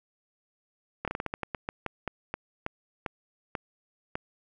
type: slowing click train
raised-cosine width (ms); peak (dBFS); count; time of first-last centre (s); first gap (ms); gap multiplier
0.5; -16; 17; 1.05-4.155; 27; 1.23
effects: none